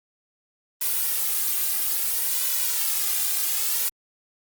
blue noise with flanger, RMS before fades -24 dBFS, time 0.81-3.89 s, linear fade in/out 5 ms, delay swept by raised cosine 2 to 2.52 ms, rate 0.61 Hz, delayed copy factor +0.7, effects Opus 24 kbps

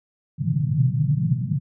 white band-pass noise, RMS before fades -21 dBFS, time 0.38-1.6 s, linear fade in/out 50 ms, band 120 to 160 Hz, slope 48 dB/octave, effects none

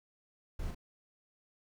brown noise with echo, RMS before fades -39 dBFS, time 0.59-0.71 s, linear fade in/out 5 ms, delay 38 ms, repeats 1, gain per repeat -2 dB, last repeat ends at 0.748 s, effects none

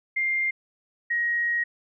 sine tone pair in turn, 2107 / 1888.5 Hz, C7 / A#6, +12 / +22 cents, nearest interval major second, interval 190 cents, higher first, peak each -22 dBFS, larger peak neither, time 0.16-0.51 / 1.1-1.64 s, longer second, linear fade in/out 10 ms, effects none

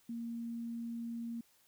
sine tone, 232.7 Hz, A#3, 3 cents flat, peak -38 dBFS, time 0.09-1.41 s, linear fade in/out 5 ms, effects white hiss -69 dBFS RMS until 1.67 s

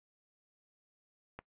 click, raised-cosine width 0.5 ms, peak -29 dBFS, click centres 1.39 s, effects noise-tail reverb RT60 0.1 s tail -20 dB re dry + resampled to 8000 Hz

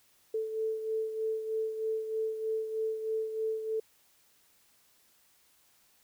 sine beating tone pair, 440 / 443.2 Hz, A4 / A4, 0 / +13 cents, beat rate 3.2 Hz, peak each -31 / -39 dBFS, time 0.34-3.8 s, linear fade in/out 5 ms, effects white hiss -66 dBFS RMS until 6.03 s

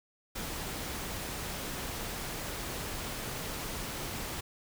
pink noise, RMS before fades -38 dBFS, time 0.35-4.41 s, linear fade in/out 10 ms, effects none

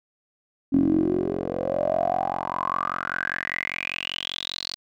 10% pulse tone with band-pass filter sweep, 45.05 Hz, F#1, 45 cents flat, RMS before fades -26 dBFS, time 0.72-4.76 s, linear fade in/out 20 ms, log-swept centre 270 to 4600 Hz, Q 9.5, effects none

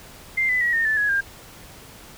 sine tone with pitch steps, 2093 / 2002 / 1914.9 / 1831.6 / 1751.9 / 1675.7 / 1602.8 Hz, C7 / B6 / A#6 / A#6 / A6 / G#6 / G6, 0 / +23 / +46 / -31 / -8 / +15 / +38 cents, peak -18 dBFS, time 0.37-1.21 s, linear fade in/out 10 ms, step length 120 ms, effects pink hiss -44 dBFS RMS until 2.17 s

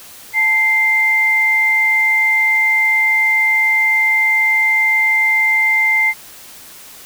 sine tone pair together, 880 / 2091 Hz, A5 / C7, 0 / -2 cents, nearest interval octave + minor third, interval 1498 cents, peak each -23 / -11 dBFS, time 0.33-6.14 s, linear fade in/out 50 ms, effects white hiss -38 dBFS RMS until 7.05 s

